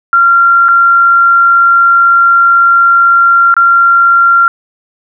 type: tone with dropouts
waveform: sine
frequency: 1379 Hz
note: F6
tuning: 22 cents flat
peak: -3 dBFS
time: 0.13-4.48 s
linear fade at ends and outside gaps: 1 ms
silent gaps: 0.684-0.688 / 3.541-3.566 s
effects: none